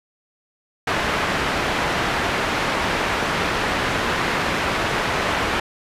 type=low-pass noise; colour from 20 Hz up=white; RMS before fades=-22 dBFS; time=0.87-5.6 s; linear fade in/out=5 ms; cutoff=1900 Hz; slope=12 dB/octave; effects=resampled to 32000 Hz